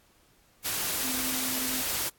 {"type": "tone in noise", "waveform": "sine", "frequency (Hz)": 258, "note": "C4", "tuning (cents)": -24, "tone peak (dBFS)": -37, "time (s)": [1.03, 1.83], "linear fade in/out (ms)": 20, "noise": "white", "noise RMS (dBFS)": -30, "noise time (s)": [0.64, 2.1], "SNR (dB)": -10, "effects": ["pink hiss -63 dBFS RMS until 2.18 s", "AAC 64 kbps"]}